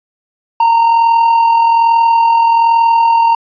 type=tone with amplitude modulation; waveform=triangle; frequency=922 Hz; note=A#5; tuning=19 cents flat; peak=-3 dBFS; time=0.6-3.35 s; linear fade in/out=5 ms; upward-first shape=sine; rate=41.2 Hz; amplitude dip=40%; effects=resampled to 11025 Hz